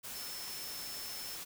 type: tone in noise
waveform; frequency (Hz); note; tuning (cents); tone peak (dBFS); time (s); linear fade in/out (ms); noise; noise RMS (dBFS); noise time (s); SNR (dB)
sine; 5300; E8; +9; -45; 0.14-1.37; 20; white; -44; 0.03-1.45; -4
effects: none